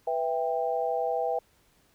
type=chord; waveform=sine; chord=E minor; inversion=second; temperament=just; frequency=494.4 / 659.3 / 791.1 Hz; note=B4 / E5 / G5; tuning=+2 / 0 / +16 cents; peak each=-30 dBFS; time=0.07-1.39 s; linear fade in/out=5 ms; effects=pink hiss -65 dBFS RMS until 1.94 s